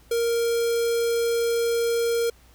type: tone with notch filter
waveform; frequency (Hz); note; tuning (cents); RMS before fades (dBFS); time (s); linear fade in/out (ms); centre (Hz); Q
square; 466.2; A#4; 0; -23; 0.11-2.3; 5; 1800; 1.1
effects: added 60 Hz sine -53 dBFS peak until 2.54 s + pink hiss -57 dBFS RMS until 2.54 s